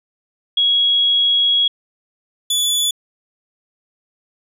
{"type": "tone pair in turn", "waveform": ["sine", "sawtooth"], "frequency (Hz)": [3322, 3449], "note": ["G#7", "A7"], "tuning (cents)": [0, -35], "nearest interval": "minor second", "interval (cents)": 65, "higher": "second", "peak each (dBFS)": -12, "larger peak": "neither", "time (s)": [[0.57, 1.68], [2.5, 2.91]], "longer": "first", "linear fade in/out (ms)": 5, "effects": ["resampled to 32000 Hz"]}